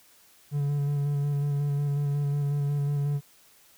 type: tone with vibrato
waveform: triangle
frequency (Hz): 143.5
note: D3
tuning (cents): -40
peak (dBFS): -22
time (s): 0.51-3.21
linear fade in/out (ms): 50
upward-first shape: square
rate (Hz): 5.5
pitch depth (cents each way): 17
effects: white hiss -58 dBFS RMS until 3.77 s